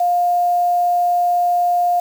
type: tone with quantisation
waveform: sine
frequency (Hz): 706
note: F5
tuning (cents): +19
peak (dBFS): -13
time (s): 0-2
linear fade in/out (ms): 5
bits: 6
effects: none